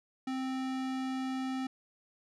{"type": "tone with low-pass filter", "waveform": "square", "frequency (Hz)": 261.6, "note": "C4", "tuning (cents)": 0, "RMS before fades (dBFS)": -35, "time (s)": [0.27, 1.67], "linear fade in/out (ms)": 5, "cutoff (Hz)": 6500, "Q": 0.51, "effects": []}